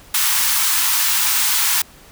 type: high-pass noise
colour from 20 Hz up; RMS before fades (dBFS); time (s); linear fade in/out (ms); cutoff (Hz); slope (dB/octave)
white; -17; 0.14-1.82; 5; 830; 96
effects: pink hiss -45 dBFS RMS until 2.11 s